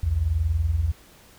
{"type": "tone pair together", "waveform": "sine", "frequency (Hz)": [62.1, 82.9], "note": ["B1", "E2"], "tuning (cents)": [10, 10], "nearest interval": "perfect fourth", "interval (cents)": 500, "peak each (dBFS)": [-26, -21], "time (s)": [0.03, 0.92], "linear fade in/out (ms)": 5, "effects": ["pink hiss -52 dBFS RMS until 1.38 s"]}